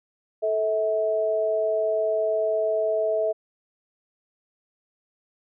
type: tone pair together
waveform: sine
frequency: 437.1 / 646 Hz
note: A4 / E5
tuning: -11 / -35 cents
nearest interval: perfect fifth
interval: 676 cents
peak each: -26 / -22 dBFS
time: 0.42-3.33 s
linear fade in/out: 20 ms
effects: none